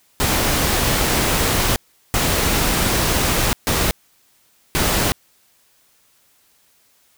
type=noise bursts at uneven times; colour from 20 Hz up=pink; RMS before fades=-18 dBFS; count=4; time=0.2-1.76 / 2.14-3.53 / 3.67-3.91 / 4.75-5.12 s; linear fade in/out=0 ms; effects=white hiss -58 dBFS RMS until 7.17 s